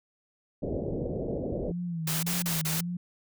white low-pass noise, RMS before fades -32 dBFS, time 0.62-1.72 s, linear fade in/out 10 ms, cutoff 580 Hz, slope 48 dB/octave
sine tone with vibrato, 167 Hz, E3, 23 cents sharp, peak -30 dBFS, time 1.68-2.97 s, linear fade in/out 5 ms, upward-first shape sine, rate 1.8 Hz, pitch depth 100 cents each way
white noise bursts, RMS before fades -31 dBFS, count 4, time 2.07-2.809 s, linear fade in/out 5 ms, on 160 ms, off 33 ms
effects none

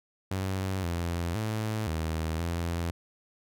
sawtooth tone with pitch steps, 95.2 / 85.6 / 108.9 / 80 / 85 Hz, F#2 / F2 / A2 / D#2 / F2, +50 / -34 / -17 / +49 / -46 cents, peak -25 dBFS, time 0.31-2.91 s, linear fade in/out 5 ms, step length 520 ms, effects none

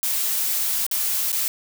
blue noise with dropouts, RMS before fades -23 dBFS, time 0.03-1.48 s, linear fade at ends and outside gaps 0 ms, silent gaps 0.865-0.913 / 1.318-1.328 s, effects none

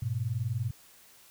sine tone pair together, 103 / 123.16 Hz, G#2 / B2, -14 / -4 cents, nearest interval minor third, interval 310 cents, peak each -32 / -31 dBFS, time 0.02-0.71 s, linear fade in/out 5 ms, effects white hiss -57 dBFS RMS until 1.3 s

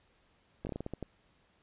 slowing click train, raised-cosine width 2 ms, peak -24 dBFS, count 9, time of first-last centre 0.65-1.027 s, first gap 19 ms, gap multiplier 1.25, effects pink hiss -69 dBFS RMS until 1.62 s + resampled to 8000 Hz

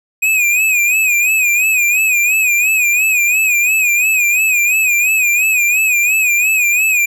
square tone with vibrato, 2489 Hz, D#7, in tune, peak -11 dBFS, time 0.22-7.06 s, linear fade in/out 10 ms, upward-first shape sine, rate 2.9 Hz, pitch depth 90 cents each way, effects none

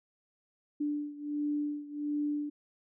sine beating tone pair, 293.7 / 295.1 Hz, D4 / D4, 0 / +8 cents, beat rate 1.4 Hz, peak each -33 / -36 dBFS, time 0.8-2.5 s, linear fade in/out 10 ms, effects none

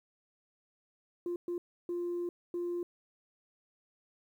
sine tone bursts at uneven times, 349.2 Hz, F4, in tune, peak -31 dBFS, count 4, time 1.26-1.36 / 1.48-1.58 / 1.89-2.29 / 2.54-2.83 s, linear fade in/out 2 ms, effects tanh soft clip ceiling -30 dBFS + 11-bit

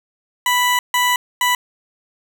20% pulse tone bursts at uneven times, 987.8 Hz, B5, in tune, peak -9 dBFS, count 3, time 0.46-0.79 / 0.94-1.16 / 1.41-1.55 s, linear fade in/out 2 ms, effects none

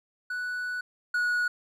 triangle tone pair in turn, 1480 / 1459.6 Hz, F#6 / F#6, 0 / -24 cents, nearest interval unison, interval 24 cents, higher first, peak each -28 / -22 dBFS, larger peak second, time 0.3-0.81 / 1.14-1.48 s, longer first, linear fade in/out 5 ms, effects none

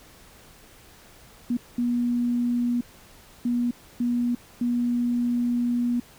sine tone bursts at uneven times, 241.3 Hz, B3, 40 cents flat, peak -21 dBFS, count 5, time 1.5-1.57 / 1.78-2.81 / 3.45-3.71 / 4-4.35 / 4.61-6 s, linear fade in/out 5 ms, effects pink hiss -51 dBFS RMS until 6.18 s

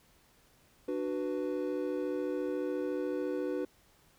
triangle chord, B minor, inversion first, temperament just, 296.3 / 370.4 / 493.9 Hz, D4 / F#4 / B4, +15 / +2 / 0 cents, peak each -34 dBFS, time 0.88-3.65 s, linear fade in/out 5 ms, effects pink hiss -65 dBFS RMS until 4.18 s

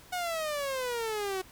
sawtooth exponential sweep, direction down, 737 to 370 Hz, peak -27 dBFS, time 0.12-1.42 s, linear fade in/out 10 ms, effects pink hiss -54 dBFS RMS until 1.51 s

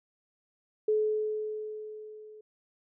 sine tone with level ramp, 428.9 Hz, A4, 44 cents flat, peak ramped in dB -22 to -47 dBFS, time 0.88-2.41 s, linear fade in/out 5 ms, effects none

